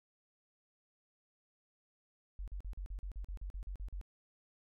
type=tone bursts; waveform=sine; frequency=46.95 Hz; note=F#1; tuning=26 cents sharp; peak=-39 dBFS; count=13; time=2.39-4.013 s; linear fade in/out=0 ms; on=87 ms; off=41 ms; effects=none